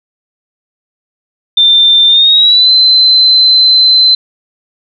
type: tone with pitch glide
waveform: sine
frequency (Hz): 3580 to 4065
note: A7 to B7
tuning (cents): +29 to +49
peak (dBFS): -3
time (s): 1.57-4.15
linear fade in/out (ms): 5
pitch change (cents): +220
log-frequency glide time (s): 2.08-2.7
effects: none